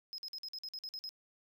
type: tone bursts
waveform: triangle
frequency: 5110 Hz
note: D#8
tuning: 45 cents sharp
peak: -39 dBFS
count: 10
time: 0.13-1.091 s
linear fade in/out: 0 ms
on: 52 ms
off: 49 ms
effects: none